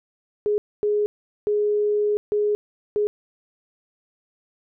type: tone bursts at uneven times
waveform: sine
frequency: 417 Hz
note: G#4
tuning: 7 cents sharp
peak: -18 dBFS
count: 5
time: 0.46-0.58 / 0.83-1.06 / 1.47-2.17 / 2.32-2.55 / 2.96-3.07 s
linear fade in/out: 0 ms
effects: none